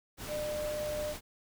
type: tone in noise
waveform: sine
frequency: 600 Hz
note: D5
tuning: 37 cents sharp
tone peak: -33 dBFS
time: 0.27-1.15 s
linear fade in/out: 50 ms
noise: pink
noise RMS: -42 dBFS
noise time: 0.17-1.21 s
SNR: +6 dB
effects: none